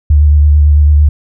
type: tone with vibrato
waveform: sine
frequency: 74 Hz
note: D2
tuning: 14 cents sharp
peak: -3 dBFS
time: 0.1-1.09 s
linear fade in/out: 5 ms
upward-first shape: sine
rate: 9 Hz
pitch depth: 30 cents each way
effects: none